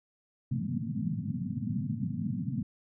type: band-pass noise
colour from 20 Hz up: white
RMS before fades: -33 dBFS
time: 0.51-2.63 s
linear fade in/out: 5 ms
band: 100 to 250 Hz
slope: 96 dB/octave
effects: none